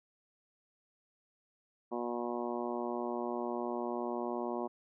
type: harmonic tone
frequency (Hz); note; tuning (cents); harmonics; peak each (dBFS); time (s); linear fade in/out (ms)
120.2; B2; -46; 2 / 3 / 4 / 5 / 6 / 7 / 8 / 9; -40 / -38 / -45 / -42 / -43 / -46 / -44 / -47; 1.91-4.68; 20
effects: none